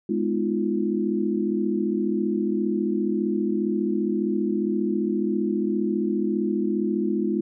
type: chord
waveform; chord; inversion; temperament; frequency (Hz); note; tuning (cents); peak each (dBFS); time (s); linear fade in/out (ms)
sine; F half-diminished seventh; first; just; 209.5 / 251.4 / 314.3 / 349.2; Ab3 / Cb4 / Eb4 / F4; +15 / +31 / +18 / 0; -25 / -30 / -28 / -26; 0.09-7.41; 5
effects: none